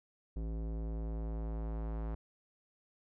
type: tone with low-pass filter sweep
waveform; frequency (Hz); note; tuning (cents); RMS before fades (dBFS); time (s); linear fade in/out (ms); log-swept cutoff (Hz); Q
square; 55; A1; 0; -38; 0.36-2.15; 5; 400 to 1100; 0.91
effects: none

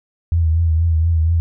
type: tone with vibrato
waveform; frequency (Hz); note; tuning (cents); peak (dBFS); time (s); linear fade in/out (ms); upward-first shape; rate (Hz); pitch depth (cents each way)
sine; 81.9; E2; -11; -12; 0.32-1.4; 0; triangle; 4.2; 67
effects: none

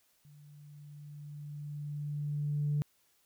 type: tone with level ramp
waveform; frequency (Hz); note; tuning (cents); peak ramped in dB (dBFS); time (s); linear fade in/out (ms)
sine; 146.83; D3; 0; -54 to -26; 0.25-2.82; 0
effects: tanh soft clip ceiling -24 dBFS + white hiss -71 dBFS RMS until 3.25 s

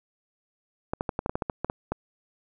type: clicks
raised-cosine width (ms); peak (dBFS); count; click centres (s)
1; -13; 12; 0.935 / 1.009 / 1.092 / 1.191 / 1.261 / 1.295 / 1.355 / 1.422 / 1.498 / 1.646 / 1.699 / 1.92
effects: none

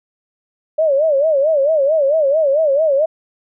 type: tone with vibrato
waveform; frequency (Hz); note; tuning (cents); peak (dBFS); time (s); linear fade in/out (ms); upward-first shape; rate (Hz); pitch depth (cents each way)
sine; 591; D5; +11; -11; 0.78-3.06; 10; sine; 4.5; 160
effects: none

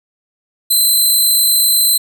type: tone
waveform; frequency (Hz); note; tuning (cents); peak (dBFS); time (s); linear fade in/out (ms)
10% pulse; 4062; B7; +48; -3; 0.7-1.98; 10
effects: none

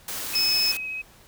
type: noise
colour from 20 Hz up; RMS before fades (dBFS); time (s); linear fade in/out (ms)
white; -32; 0.08-0.77; 2
type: tone with vibrato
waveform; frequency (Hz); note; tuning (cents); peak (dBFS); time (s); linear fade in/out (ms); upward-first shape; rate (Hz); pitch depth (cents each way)
sine; 2542; D#7; +36; -29; 0.33-1.02; 10; sine; 14; 11
type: tone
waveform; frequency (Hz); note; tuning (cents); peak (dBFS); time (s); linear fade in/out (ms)
triangle; 5220; E8; -18; -19; 0.35-0.72; 5
effects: pink hiss -53 dBFS RMS until 1.27 s

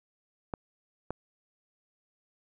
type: clicks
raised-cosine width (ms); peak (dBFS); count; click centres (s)
1; -19; 2; 0.538 / 1.106
effects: none

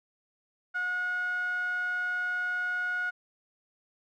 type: tone with band-pass filter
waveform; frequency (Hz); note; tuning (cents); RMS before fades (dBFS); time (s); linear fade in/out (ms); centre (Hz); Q
sawtooth; 725; F#5; -35; -31; 0.74-3.11; 20; 1500; 8.6
effects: none

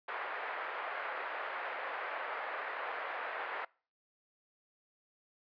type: band-pass noise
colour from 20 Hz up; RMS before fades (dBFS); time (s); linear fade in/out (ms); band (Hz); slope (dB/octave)
white; -40; 0.08-3.65; 5; 500 to 1900; 24
effects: noise-tail reverb RT60 0.4 s tail -25 dB re dry + resampled to 11025 Hz

